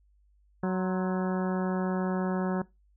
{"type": "harmonic tone with a mistuned harmonic", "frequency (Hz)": 185.8, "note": "F#3", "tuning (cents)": 7, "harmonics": [1, 2, 3, 4, 5, 6, 7, 8, 9], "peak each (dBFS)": [-27, -33, -37, -39, -41, -43, -44, -45, -46], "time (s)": [0.63, 2.62], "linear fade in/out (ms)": 5, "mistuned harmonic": 6, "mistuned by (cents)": -84, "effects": ["noise-tail reverb RT60 0.2 s tail -20 dB re dry", "added 50 Hz sine -61 dBFS peak until 2.96 s"]}